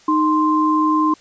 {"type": "tone pair together", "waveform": "sine", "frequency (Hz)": [309.3, 1046], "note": ["D#4", "C6"], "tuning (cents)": [-10, -1], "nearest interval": "octave + major sixth", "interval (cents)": 2109, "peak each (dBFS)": -16, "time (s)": [0.08, 1.14], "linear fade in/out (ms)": 5, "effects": ["white hiss -49 dBFS RMS until 1.2 s", "resampled to 16000 Hz"]}